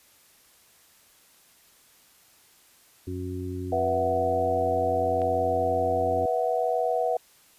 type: harmonic tone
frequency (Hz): 91.4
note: F#2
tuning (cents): -21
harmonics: 1 / 2 / 3 / 4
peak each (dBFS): -33 / -43 / -35 / -36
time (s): 3.07-6.26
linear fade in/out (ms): 5
type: chord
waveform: sine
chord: B suspended fourth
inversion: none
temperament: equal with one note detuned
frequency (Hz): 487.4 / 659.3 / 740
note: B4 / E5 / F#5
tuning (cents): -23 / 0 / 0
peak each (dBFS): -27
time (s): 3.72-7.17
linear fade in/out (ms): 5
type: click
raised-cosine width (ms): 0.3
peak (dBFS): -28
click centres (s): 5.218
effects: white hiss -58 dBFS RMS until 7.58 s + resampled to 32000 Hz